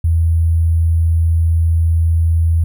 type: tone with sample-and-hold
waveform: sine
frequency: 82.41 Hz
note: E2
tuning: in tune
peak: -10 dBFS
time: 0.04-2.64 s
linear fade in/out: 5 ms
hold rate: 11025 Hz
effects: none